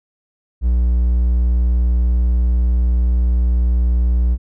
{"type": "tone", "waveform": "triangle", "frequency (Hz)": 60.2, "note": "B1", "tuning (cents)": -44, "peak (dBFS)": -10, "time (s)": [0.61, 4.38], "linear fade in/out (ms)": 50, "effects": []}